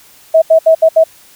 sine tone bursts at uneven times, 645 Hz, E5, 38 cents flat, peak -3 dBFS, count 5, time 0.34-0.42 / 0.5-0.59 / 0.66-0.75 / 0.82-0.89 / 0.96-1.04 s, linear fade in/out 10 ms, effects white hiss -43 dBFS RMS until 1.35 s

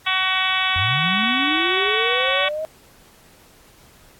harmonic tone, 375.9 Hz, F#4, 27 cents sharp, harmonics 2 / 3 / 4 / 5 / 6 / 7 / 8 / 9 / 10, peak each -29 / -25 / -27 / -27 / -25 / -26 / -28 / -24 / -32 dBFS, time 0.06-2.49 s, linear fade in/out 10 ms
sine linear sweep, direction up, 82.41 to 638 Hz, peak -23 dBFS, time 0.76-2.65 s, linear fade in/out 0 ms
effects pink hiss -51 dBFS RMS until 4.19 s + AAC 64 kbps

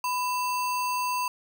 sine tone with sample-and-hold, 997 Hz, B5, 16 cents sharp, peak -25 dBFS, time 0.04-1.28 s, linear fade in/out 2 ms, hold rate 3675 Hz, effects none

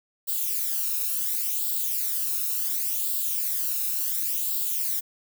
violet noise with flanger, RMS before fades -27 dBFS, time 0.27-5.01 s, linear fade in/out 20 ms, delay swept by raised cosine 0.24 to 0.77 ms, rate 0.7 Hz, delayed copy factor +0.65, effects none

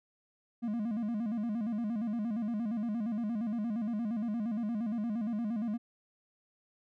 triangle tone with vibrato, 222.1 Hz, A3, 16 cents sharp, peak -29 dBFS, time 0.62-5.78 s, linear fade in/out 20 ms, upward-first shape square, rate 8.6 Hz, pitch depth 110 cents each way, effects none

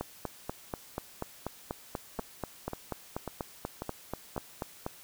two click trains, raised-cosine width 1 ms, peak -19 / -21 dBFS, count 21 / 5, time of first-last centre 0.01-4.864 / 2.19-4.364 s, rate 4.12 / 1.84 Hz, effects white hiss -53 dBFS RMS until 5.03 s

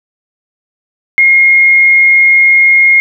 sine tone, 2143 Hz, C7, 41 cents sharp, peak -3 dBFS, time 1.18-3 s, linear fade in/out 0 ms, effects none

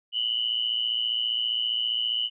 sine tone pair together, 2914 / 3029 Hz, F#7 / F#7, -27 / +40 cents, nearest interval minor second, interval 67 cents, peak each -27 dBFS, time 0.12-2.3 s, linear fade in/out 50 ms, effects none

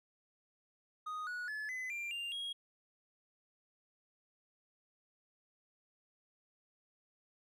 triangle tone with pitch steps, 1244.5 / 1463 / 1719.8 / 2022 / 2377 / 2794 / 3284 Hz, D#6 / F#6 / A6 / B6 / D7 / F7 / G#7, 0 / -20 / -40 / +40 / +20 / 0 / -20 cents, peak -37 dBFS, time 1.06-2.53 s, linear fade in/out 10 ms, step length 210 ms, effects none

